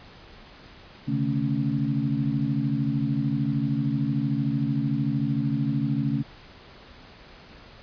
sine tone cluster, 134.4 / 147.6 / 220.7 / 279.5 Hz, C3 / D3 / A3 / C#4, +47 / +9 / +5 / +14 cents, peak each -28 dBFS, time 1.07-6.23 s, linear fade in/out 20 ms, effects pink hiss -48 dBFS RMS until 7.82 s + resampled to 11025 Hz

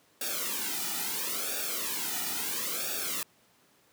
white noise with flanger, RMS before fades -33 dBFS, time 0.21-3.23 s, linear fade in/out 2 ms, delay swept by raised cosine 0.97 to 1.88 ms, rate 0.74 Hz, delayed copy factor -1, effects pink hiss -64 dBFS RMS until 3.92 s + high-pass 150 Hz 12 dB/octave

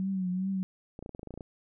sine tone with vibrato, 187.1 Hz, F#3, 20 cents sharp, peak -28 dBFS, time 0-0.63 s, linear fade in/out 0 ms, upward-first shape triangle, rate 2.5 Hz, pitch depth 75 cents each way
clicks, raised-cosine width 2 ms, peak -28 dBFS, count 12, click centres 0.991 / 1.026 / 1.061 / 1.093 / 1.149 / 1.194 / 1.231 / 1.273 / 1.307 / 1.34 / 1.376 / 1.408 s
effects none

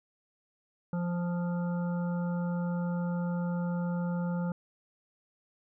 harmonic tone with a mistuned harmonic, 174.61 Hz, F3, in tune, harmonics 1 / 3 / 5 / 7 / 8, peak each -29 / -40 / -44 / -50 / -48 dBFS, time 0.93-4.52 s, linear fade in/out 2 ms, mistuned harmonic 7, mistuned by +18 cents, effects none

